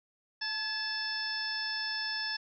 harmonic tone with a mistuned harmonic, 880 Hz, A5, in tune, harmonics 1 / 2 / 3 / 4 / 5 / 6, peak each -45 / -36 / -46 / -45 / -44 / -35 dBFS, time 0.41-2.37 s, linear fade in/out 10 ms, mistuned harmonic 2, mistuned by -52 cents, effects none

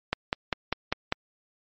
click train, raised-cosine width 0.3 ms, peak -8 dBFS, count 6, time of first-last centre 0.13-1.124 s, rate 5.03 Hz, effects MP3 32 kbps

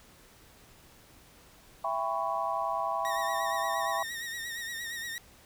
sine chord, C# half-diminished seventh, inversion first, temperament just, 665.2 / 798.3 / 997.9 / 1108.7 Hz, E5 / G5 / B5 / C#6, +16 / +31 / +18 / 0 cents, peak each -34 dBFS, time 1.84-4.03 s, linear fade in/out 5 ms
sawtooth tone with vibrato, 1864.7 Hz, A#6, in tune, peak -32 dBFS, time 3.05-5.18 s, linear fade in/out 0 ms, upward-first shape sine, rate 8.6 Hz, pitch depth 55 cents each way
effects pink hiss -57 dBFS RMS until 5.45 s

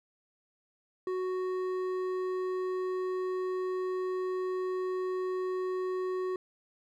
sine tone with hard clipping, 370 Hz, F#4, in tune, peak -32 dBFS, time 1.07-6.36 s, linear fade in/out 2 ms, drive 8 dB, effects none

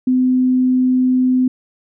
sine tone, 254.9 Hz, C4, 45 cents flat, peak -11 dBFS, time 0.07-1.48 s, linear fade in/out 5 ms, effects none

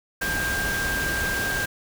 sine tone in noise, 1592 Hz, G6, 26 cents sharp, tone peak -25 dBFS, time 0.21-1.66 s, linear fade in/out 10 ms, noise pink, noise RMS -29 dBFS, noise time 0.21-1.66 s, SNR +1 dB, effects none

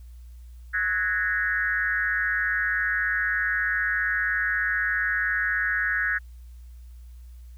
sine tone with frequency modulation, 1661.2 Hz, G#6, in tune, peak -22 dBFS, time 0.73-6.19 s, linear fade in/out 20 ms, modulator 184 Hz, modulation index 1.2, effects added 60 Hz sine -41 dBFS peak until 7.57 s + white hiss -65 dBFS RMS until 7.57 s

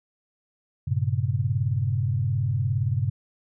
sine chord, G diminished, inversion none, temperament equal with one note detuned, 98 / 116.54 / 135.43 Hz, G2 / Bb2 / Db3, 0 / 0 / -40 cents, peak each -26 dBFS, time 0.87-3.1 s, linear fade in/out 10 ms, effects none

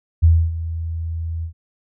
sine tone with ADSR envelope, 82.3 Hz, E2, 2 cents flat, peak -7 dBFS, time 0.22-1.53 s, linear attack 21 ms, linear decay 270 ms, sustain -15 dB, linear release 94 ms, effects none

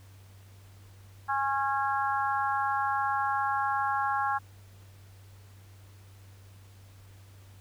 harmonic tone with a mistuned harmonic, 274.8 Hz, C#4, 15 cents flat, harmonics 3 / 4 / 5 / 6, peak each -29 / -31 / -33 / -35 dBFS, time 1.28-4.39 s, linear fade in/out 20 ms, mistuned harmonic 4, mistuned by -19 cents, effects added 97 Hz sine -50 dBFS peak until 7.6 s + pink hiss -60 dBFS RMS until 7.6 s

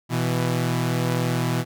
sawtooth tone pair together, 123.47 / 165.11 Hz, B2 / E3, 0 / +3 cents, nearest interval perfect fourth, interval 503 cents, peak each -19 / -21 dBFS, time 0.09-1.65 s, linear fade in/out 50 ms, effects none

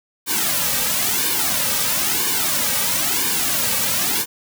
white noise with flanger, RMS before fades -20 dBFS, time 0.26-4.26 s, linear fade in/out 50 ms, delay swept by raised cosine 1.5 to 2.9 ms, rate 1 Hz, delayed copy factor -0.95, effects none

